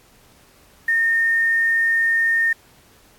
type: tone with quantisation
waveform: sine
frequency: 1828 Hz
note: A#6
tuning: 34 cents flat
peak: -15 dBFS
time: 0.88-2.53 s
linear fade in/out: 5 ms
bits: 7
effects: pink hiss -53 dBFS RMS until 3.18 s + AAC 64 kbps